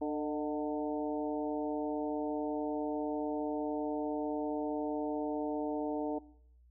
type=harmonic tone with a mistuned harmonic; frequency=149.1 Hz; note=D3; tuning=27 cents sharp; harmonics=2 / 3 / 4 / 5 / 6; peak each=-34 / -38 / -40 / -42 / -44 dBFS; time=0.01-6.19 s; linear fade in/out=10 ms; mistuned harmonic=4; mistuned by=+44 cents; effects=noise-tail reverb RT60 0.6 s tail -19 dB re dry + added 60 Hz sine -59 dBFS peak until 6.7 s